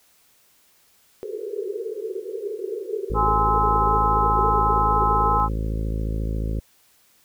white band-pass noise, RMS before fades -30 dBFS, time 1.23-5.4 s, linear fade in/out 0 ms, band 380 to 460 Hz, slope 96 dB/octave
harmonic tone, 54.2 Hz, A1, 25 cents flat, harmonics 1 / 2 / 3 / 4 / 5 / 6 / 7 / 8 / 9 / 10, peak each -24 / -30 / -34 / -36 / -38 / -40 / -41 / -42 / -43 / -44 dBFS, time 3.1-6.6 s, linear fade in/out 5 ms
sine chord, Ab augmented, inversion none, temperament just, 830.6 / 1038.3 / 1297.8 Hz, Ab5 / C6 / E6, 0 / -14 / -27 cents, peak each -22 dBFS, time 3.14-5.49 s, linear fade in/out 50 ms
effects white hiss -59 dBFS RMS until 7.24 s

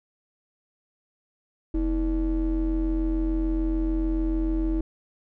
triangle ring-modulated tone, 138.59 Hz, C#3, in tune, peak -17 dBFS, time 1.74-4.81 s, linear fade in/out 5 ms, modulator 182 Hz, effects none

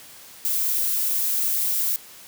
violet noise, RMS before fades -23 dBFS, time 0.45-1.96 s, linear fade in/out 0 ms, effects white hiss -45 dBFS RMS until 2.27 s + high-pass 60 Hz 12 dB/octave

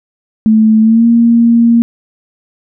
sine tone with pitch glide, 218.8 to 233.2 Hz, A3 to A#3, -9 to +1 cents, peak -4 dBFS, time 0.46-1.82 s, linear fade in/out 0 ms, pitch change +110 cents, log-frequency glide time 0.81-1.06 s, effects none

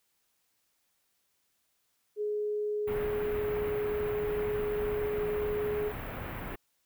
sine tone, 419.3 Hz, G#4, 17 cents sharp, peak -29 dBFS, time 2.16-5.93 s, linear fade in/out 50 ms
pink band-stop noise, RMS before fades -39 dBFS, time 2.87-6.56 s, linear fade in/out 10 ms, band 2400 to 16000 Hz, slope 24 dB/octave
effects white hiss -75 dBFS RMS until 6.85 s

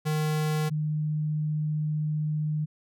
square / sine tone pair in turn, 153.8 / 152.56 Hz, D#3 / D#3, -20 / -34 cents, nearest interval unison, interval 14 cents, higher first, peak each -25 dBFS, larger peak neither, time 0.05-0.7 / 0.7-2.66 s, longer second, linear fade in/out 20 ms, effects none

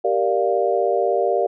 sine chord, G minor seventh, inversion none, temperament equal with one note detuned, 390.2 / 466.2 / 587.3 / 698.5 Hz, G4 / Bb4 / D5 / F5, -8 / 0 / 0 / 0 cents, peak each -22 dBFS, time 0.04-1.47 s, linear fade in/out 10 ms, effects none

